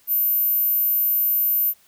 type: tone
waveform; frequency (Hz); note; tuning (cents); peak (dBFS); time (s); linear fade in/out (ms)
sine; 13560; G#9; +35; -17; 0.07-1.74; 50
effects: white hiss -57 dBFS RMS until 1.87 s